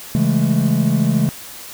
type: chord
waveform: triangle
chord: A major seventh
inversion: first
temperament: just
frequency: 137.5 / 165 / 206.2 / 220 Hz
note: C#3 / E3 / G#3 / A3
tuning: -14 / +2 / -12 / 0 cents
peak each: -17 dBFS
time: 0.15-1.29 s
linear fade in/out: 0 ms
effects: white hiss -35 dBFS RMS until 1.73 s